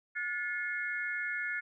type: tone cluster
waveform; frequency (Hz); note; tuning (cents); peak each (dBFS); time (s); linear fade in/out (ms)
sine; 1441 / 1737 / 2157; F#6 / A6 / C#7; -46 / -23 / -48; -37 / -36 / -38; 0.15-1.61; 20
effects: none